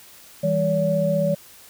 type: tone cluster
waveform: sine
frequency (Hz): 163.8 / 199.2 / 570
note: E3 / G3 / C#5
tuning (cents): -11 / +28 / +48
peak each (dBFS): -23 / -26 / -20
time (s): 0.43-1.35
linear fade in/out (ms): 10
effects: white hiss -47 dBFS RMS until 1.69 s